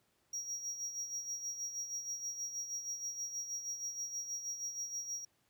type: tone with tremolo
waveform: triangle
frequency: 5680 Hz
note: F8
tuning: 28 cents sharp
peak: -35 dBFS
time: 0.33-5.25 s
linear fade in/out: 5 ms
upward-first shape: sine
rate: 6.3 Hz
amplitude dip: 60%
effects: pink hiss -75 dBFS RMS until 5.49 s + high-pass 80 Hz 12 dB/octave